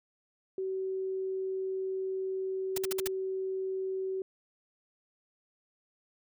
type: tone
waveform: sine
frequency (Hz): 380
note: F#4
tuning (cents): +46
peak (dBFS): -31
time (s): 0.58-4.22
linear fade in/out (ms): 2
type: noise bursts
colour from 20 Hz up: white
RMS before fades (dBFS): -33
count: 5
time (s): 2.76-3.076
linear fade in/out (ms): 5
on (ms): 20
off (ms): 54
effects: none